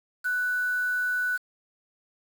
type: tone with quantisation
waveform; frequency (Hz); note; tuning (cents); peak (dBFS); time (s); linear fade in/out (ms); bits
sine; 1485; F#6; +6; -24; 0.24-1.38; 20; 7
effects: none